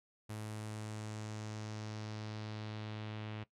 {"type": "tone with low-pass filter sweep", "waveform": "sawtooth", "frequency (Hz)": 107.6, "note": "A2", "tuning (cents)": -38, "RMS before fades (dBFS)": -44, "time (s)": [0.29, 3.44], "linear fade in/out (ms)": 10, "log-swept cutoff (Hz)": [11000, 3000], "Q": 1.9, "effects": ["noise-tail reverb RT60 0.1 s tail -17 dB re dry"]}